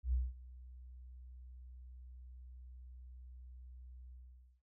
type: tone with ADSR envelope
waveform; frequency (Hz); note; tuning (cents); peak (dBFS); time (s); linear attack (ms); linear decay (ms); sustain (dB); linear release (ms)
sine; 62.4; B1; +19; -29; 0.03-4.62; 100; 200; -21; 500
effects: none